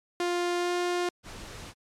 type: tone with pitch glide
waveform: sawtooth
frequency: 351.1 to 353.7 Hz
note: F4 to F4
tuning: +9 to +22 cents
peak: -22 dBFS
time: 0.2-1.09 s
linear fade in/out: 2 ms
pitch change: +13 cents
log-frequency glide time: 0.58-0.72 s
type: noise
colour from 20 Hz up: pink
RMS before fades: -42 dBFS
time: 1.23-1.74 s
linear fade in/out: 50 ms
effects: low-pass 8000 Hz 12 dB/octave + MP3 96 kbps